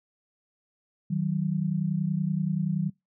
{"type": "tone pair together", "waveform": "sine", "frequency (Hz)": [157.25, 187.8], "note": ["D#3", "F#3"], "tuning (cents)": [19, 26], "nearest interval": "minor third", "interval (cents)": 307, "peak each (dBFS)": -27, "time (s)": [1.1, 2.9], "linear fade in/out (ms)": 10, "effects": ["noise-tail reverb RT60 0.2 s tail -25 dB re dry"]}